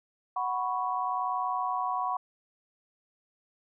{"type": "chord", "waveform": "sine", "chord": "F# suspended fourth", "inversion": "none", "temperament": "equal", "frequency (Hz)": [740, 987.8, 1108.7], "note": ["F#5", "B5", "C#6"], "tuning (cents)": [0, 0, 0], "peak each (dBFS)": -32, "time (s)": [0.36, 2.17], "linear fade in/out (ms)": 5, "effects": []}